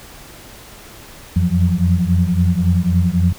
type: tone cluster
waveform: sine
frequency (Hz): 87 / 90.7 / 170.8 / 181.3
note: F2 / F#2 / F3 / F#3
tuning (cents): -6 / -34 / -38 / -35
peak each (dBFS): -18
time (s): 1.36-3.33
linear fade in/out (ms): 5
effects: pink hiss -39 dBFS RMS until 3.38 s